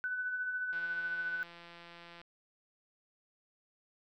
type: tone with tremolo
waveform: sine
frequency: 1498 Hz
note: F#6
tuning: 21 cents sharp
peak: -32 dBFS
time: 0.04-1.43 s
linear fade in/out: 0 ms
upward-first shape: sine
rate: 14 Hz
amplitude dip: 40%
type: click train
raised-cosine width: 0.3 ms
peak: -36 dBFS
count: 255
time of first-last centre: 0.73-2.215 s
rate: 171 Hz
effects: none